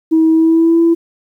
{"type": "tone with pitch glide", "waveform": "sine", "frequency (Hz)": [321.2, 334.3], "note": ["E4", "E4"], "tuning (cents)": [-45, 24], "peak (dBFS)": -6, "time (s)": [0.11, 0.95], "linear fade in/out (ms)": 20, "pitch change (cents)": 69, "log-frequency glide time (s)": [0.32, 0.81], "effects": ["tanh soft clip ceiling -3 dBFS", "8-bit"]}